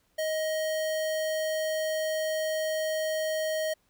square tone, 628 Hz, D#5, 16 cents sharp, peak -28 dBFS, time 0.18-3.74 s, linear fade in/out 10 ms, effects pink hiss -70 dBFS RMS until 3.89 s

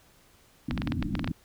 white low-pass noise, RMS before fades -31 dBFS, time 0.68-1.32 s, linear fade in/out 5 ms, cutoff 310 Hz, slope 96 dB/octave
clicks, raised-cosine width 0.3 ms, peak -16 dBFS, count 10, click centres 0.71 / 0.777 / 0.819 / 0.874 / 0.921 / 1.026 / 1.153 / 1.194 / 1.244 / 1.276 s
effects pink hiss -60 dBFS RMS until 1.44 s

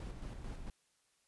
brown noise with tremolo, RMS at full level -43 dBFS, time 0-0.7 s, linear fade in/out 2 ms, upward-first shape square, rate 4.5 Hz, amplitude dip 40%, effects white hiss -75 dBFS RMS until 1.27 s + resampled to 24000 Hz

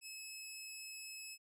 15% pulse tone, 2587 Hz, E7, 33 cents flat, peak -40 dBFS, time 0.01-1.38 s, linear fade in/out 50 ms, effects none

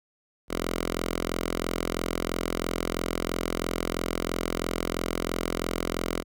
5% pulse tone with notch filter, 43.01 Hz, F1, 26 cents flat, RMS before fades -30 dBFS, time 0.48-6.24 s, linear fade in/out 50 ms, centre 110 Hz, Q 0.63, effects none

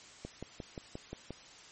click train, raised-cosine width 2 ms, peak -27 dBFS, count 7, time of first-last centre 0.25-1.306 s, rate 5.68 Hz, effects white hiss -54 dBFS RMS until 1.71 s + MP3 32 kbps

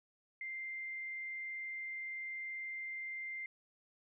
sine tone, 2093 Hz, C7, in tune, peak -40 dBFS, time 0.41-3.46 s, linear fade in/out 2 ms, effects none

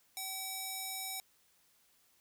square tone with band-pass filter, 764 Hz, G5, 45 cents flat, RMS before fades -41 dBFS, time 0.17-1.2 s, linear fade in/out 0 ms, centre 11000 Hz, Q 0.71, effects white hiss -70 dBFS RMS until 2.2 s

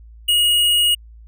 sine tone with hard clipping, 2883 Hz, F#7, 46 cents flat, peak -14 dBFS, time 0.28-0.95 s, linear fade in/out 10 ms, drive 14 dB, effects added 56 Hz sine -39 dBFS peak until 1.27 s

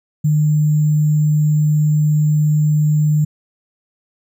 sine tone with sample-and-hold, 151.4 Hz, D#3, 47 cents flat, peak -11 dBFS, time 0.24-3.25 s, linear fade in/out 10 ms, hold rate 7350 Hz, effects none

